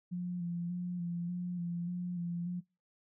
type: tone with vibrato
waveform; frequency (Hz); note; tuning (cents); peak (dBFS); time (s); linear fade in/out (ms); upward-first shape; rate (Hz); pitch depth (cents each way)
sine; 175.1; F3; +5; -34; 0.11-2.61; 20; square; 1.7; 27
effects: noise-tail reverb RT60 0.3 s tail -25 dB re dry